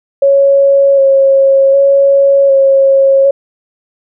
sine tone with vibrato, 549 Hz, C#5, 17 cents flat, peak -4 dBFS, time 0.22-3.31 s, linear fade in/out 5 ms, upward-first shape square, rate 0.66 Hz, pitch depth 16 cents each way, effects none

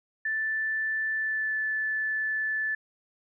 sine tone with pitch glide, 1760 to 1744.8 Hz, A6 to A6, 0 to -15 cents, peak -26 dBFS, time 0.25-2.75 s, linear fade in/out 5 ms, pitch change -15 cents, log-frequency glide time 1.15-1.56 s, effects none

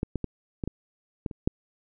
clicks, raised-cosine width 3 ms, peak -14 / -15 / -16 / -17 / -17 / -16 / -26 / -9 dBFS, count 8, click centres 0.031 / 0.157 / 0.243 / 0.638 / 0.676 / 1.262 / 1.312 / 1.475 s, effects none

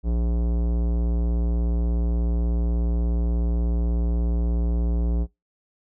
sine tone with tanh clipping, 58.27 Hz, A#1, in tune, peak -22 dBFS, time 0.03-5.27 s, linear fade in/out 50 ms, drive 17 dB, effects noise-tail reverb RT60 0.2 s tail -23 dB re dry

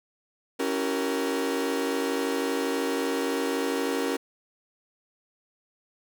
40% pulse chord, C# diminished seventh, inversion none, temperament equal with one note detuned, 277.2 / 329.6 / 382.6 / 466.2 Hz, C#4 / E4 / G4 / Bb4, 0 / 0 / -42 / 0 cents, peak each -29 / -34 / -31 / -29 dBFS, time 0.59-4.17 s, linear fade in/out 10 ms, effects none

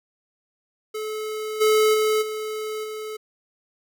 square tone with level steps, 431.5 Hz, A4, 34 cents flat, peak -28 / -16 / -19 / -28 / -31 dBFS, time 0.94-3.17 s, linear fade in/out 10 ms, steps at 1.6 / 1.93 / 2.21 / 2.83 s, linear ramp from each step 20 ms, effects none

